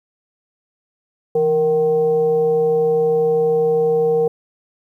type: tone with frequency modulation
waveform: sine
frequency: 466.2 Hz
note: A#4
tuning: in tune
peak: -13 dBFS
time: 1.35-4.28 s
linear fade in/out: 5 ms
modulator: 300 Hz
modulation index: 0.4
effects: 9-bit